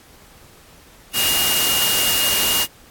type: tone in noise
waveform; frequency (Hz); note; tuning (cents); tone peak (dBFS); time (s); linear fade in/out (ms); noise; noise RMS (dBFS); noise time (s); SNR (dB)
sine; 2843; F7; +30; -20; 1.13-2.67; 50; white; -19; 1.13-2.67; -4
effects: pink hiss -48 dBFS RMS until 2.9 s + AAC 64 kbps